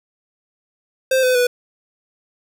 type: tone with pitch steps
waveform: square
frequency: 523.3 / 507.2 / 491.7 Hz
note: C5 / B4 / B4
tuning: 0 / +46 / -8 cents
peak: -14 dBFS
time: 1.11-1.47 s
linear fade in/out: 5 ms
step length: 120 ms
effects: none